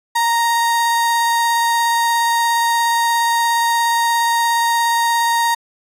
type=tone with vibrato; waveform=35% pulse; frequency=932 Hz; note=A#5; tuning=1 cent flat; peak=-12 dBFS; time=0.15-5.55 s; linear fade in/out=10 ms; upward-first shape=sine; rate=17 Hz; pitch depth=9 cents each way; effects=resampled to 32000 Hz